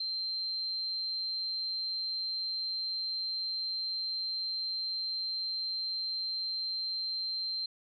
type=tone; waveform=sine; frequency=4138 Hz; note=C8; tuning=20 cents flat; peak=-32 dBFS; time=0-7.66 s; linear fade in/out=5 ms; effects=none